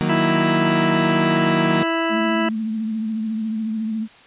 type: chord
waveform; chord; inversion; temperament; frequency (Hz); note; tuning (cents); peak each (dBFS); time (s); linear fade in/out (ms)
35% pulse; D# minor; none; equal; 155.56 / 185 / 233.1; D#3 / F#3 / A#3; 0 / 0 / 0; -21; 0.01-1.83; 0
type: harmonic tone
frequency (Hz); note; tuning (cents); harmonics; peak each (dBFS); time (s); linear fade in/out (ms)
329.6; E4; 0; 1 / 2 / 3 / 4 / 5 / 6 / 8 / 9; -22 / -25 / -27 / -28 / -29 / -30 / -31 / -32; 0.09-2.49; 5
type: tone with vibrato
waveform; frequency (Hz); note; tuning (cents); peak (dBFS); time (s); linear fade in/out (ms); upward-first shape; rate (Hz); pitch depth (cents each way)
sine; 220; A3; 0; -21; 2.09-4.08; 50; triangle; 14; 51
effects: white hiss -47 dBFS RMS until 4.26 s + resampled to 8000 Hz